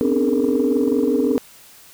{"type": "tone cluster", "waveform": "sine", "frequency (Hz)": [253, 271.5, 296.8, 418, 464], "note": ["B3", "C#4", "D4", "G#4", "A#4"], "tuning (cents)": [42, -36, 18, 11, -8], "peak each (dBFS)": -21, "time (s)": [0.01, 1.38], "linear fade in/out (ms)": 0, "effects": ["tanh soft clip ceiling -8 dBFS", "white hiss -46 dBFS RMS until 1.93 s"]}